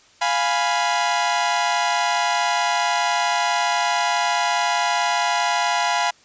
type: chord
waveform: sawtooth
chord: F diminished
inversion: none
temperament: equal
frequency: 698.5 / 830.6 / 987.8 Hz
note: F5 / Ab5 / Cb6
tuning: 0 / 0 / 0 cents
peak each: -19 dBFS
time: 0.21-6.11 s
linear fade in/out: 10 ms
effects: white hiss -53 dBFS RMS until 6.24 s + resampled to 16000 Hz